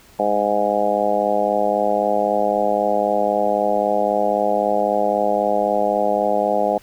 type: harmonic tone with a mistuned harmonic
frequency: 103.83 Hz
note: G#2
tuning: in tune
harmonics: 2 / 3 / 4 / 5 / 6 / 7 / 8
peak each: -28 / -29 / -27 / -22 / -21 / -22 / -24 dBFS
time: 0.19-6.78 s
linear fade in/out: 5 ms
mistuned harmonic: 2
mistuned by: -30 cents
effects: pink hiss -49 dBFS RMS until 6.82 s